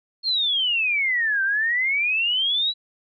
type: exponential two-way sweep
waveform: sine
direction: down then up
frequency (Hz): 4326 to 1544 to 3970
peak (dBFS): -19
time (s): 0.23-2.74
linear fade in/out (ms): 50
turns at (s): 1.43
effects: none